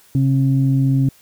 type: tone pair together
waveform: sine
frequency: 134.71 / 269.6 Hz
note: C#3 / C#4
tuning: -49 / -48 cents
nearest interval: octave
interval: 1201 cents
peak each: -13 / -18 dBFS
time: 0.15-1.09 s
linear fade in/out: 2 ms
effects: tanh soft clip ceiling -5 dBFS + white hiss -51 dBFS RMS until 1.21 s